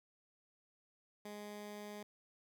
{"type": "tone", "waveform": "15% pulse", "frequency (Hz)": 207.7, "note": "G#3", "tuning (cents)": 0, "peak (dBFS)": -40, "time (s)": [1.25, 2.03], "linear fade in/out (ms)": 5, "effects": []}